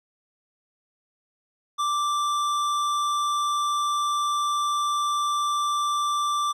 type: tone with hard clipping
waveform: sine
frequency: 1174.7 Hz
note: D6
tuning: in tune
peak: -24 dBFS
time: 1.78-6.53 s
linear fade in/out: 20 ms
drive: 13 dB
effects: none